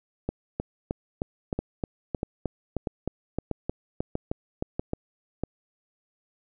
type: two click trains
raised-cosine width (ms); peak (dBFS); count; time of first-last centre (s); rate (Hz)
2; -14 / -14; 7 / 16; 1.59-5.436 / 0.29-4.934; 1.56 / 3.23
effects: none